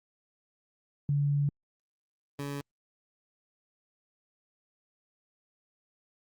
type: tone pair in turn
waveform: sine / 20% pulse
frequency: 143.4 / 141.83 Hz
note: D3 / C#3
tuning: -41 / +40 cents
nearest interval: unison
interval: 19 cents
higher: first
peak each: -24 / -29 dBFS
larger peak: first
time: 1.09-1.49 / 2.39-2.61 s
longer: first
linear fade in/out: 2 ms
effects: Opus 48 kbps